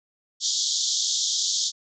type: band-pass noise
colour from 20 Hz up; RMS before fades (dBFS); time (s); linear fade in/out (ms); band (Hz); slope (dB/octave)
white; -25; 0.4-1.72; 50; 3300 to 7100; 96
effects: none